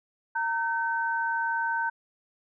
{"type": "tone pair together", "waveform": "sine", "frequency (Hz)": [920, 1533.9], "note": ["A#5", "G6"], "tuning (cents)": [-23, -38], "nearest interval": "major sixth", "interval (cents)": 885, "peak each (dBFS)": [-28, -28], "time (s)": [0.35, 1.9], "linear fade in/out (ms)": 10, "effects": []}